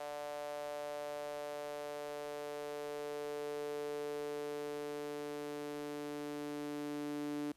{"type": "tone with high-pass filter sweep", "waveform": "sawtooth", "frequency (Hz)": 146.83, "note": "D3", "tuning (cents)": 0, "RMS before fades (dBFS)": -42, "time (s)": [0, 7.52], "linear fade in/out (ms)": 5, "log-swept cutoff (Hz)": [630, 310], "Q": 5, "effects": ["pink hiss -71 dBFS RMS until 7.56 s", "resampled to 32000 Hz"]}